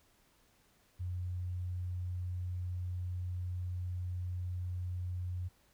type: tone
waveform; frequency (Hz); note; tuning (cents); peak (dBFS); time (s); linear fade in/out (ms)
sine; 90; F#2; -47; -35; 0.99-5.49; 20
effects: pink hiss -69 dBFS RMS until 5.73 s